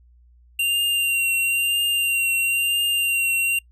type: tone with vibrato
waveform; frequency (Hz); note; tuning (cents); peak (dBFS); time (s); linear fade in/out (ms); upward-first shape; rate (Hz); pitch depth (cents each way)
square; 2772; F7; -14; -19; 0.59-3.59; 5; triangle; 1; 27
effects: noise-tail reverb RT60 0.1 s tail -25 dB re dry + added 60 Hz sine -50 dBFS peak until 3.71 s